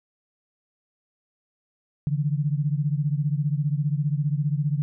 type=beating tone pair; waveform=sine; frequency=142.8 / 157.8 Hz; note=D3 / D#3; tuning=-48 / +25 cents; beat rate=15 Hz; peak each=-23 / -26 dBFS; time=2.07-4.82 s; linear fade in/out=0 ms; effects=none